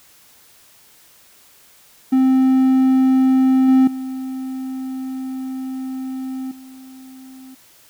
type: tone with level steps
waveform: triangle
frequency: 261.6 Hz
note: C4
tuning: in tune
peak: -9 / -7 / -22 / -35 dBFS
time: 2.12-7.55 s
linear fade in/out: 10 ms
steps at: 3.68 / 3.87 / 6.51 s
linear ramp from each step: 5 ms
effects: white hiss -50 dBFS RMS until 7.89 s